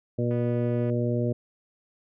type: harmonic tone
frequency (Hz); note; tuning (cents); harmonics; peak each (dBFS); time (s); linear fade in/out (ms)
120; B2; -49; 1 / 2 / 3 / 4 / 5; -26 / -29 / -31 / -32 / -33; 0.18-1.33; 10
type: click train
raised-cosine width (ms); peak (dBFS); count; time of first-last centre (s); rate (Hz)
0.5; -33; 146; 0.31-0.899; 246
effects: none